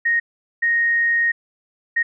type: tone bursts at uneven times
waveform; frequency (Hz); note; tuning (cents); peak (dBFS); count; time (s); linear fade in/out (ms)
sine; 1864.7; A#6; 0; -15; 3; 0.05-0.2 / 0.62-1.32 / 1.96-2.03; 10
effects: none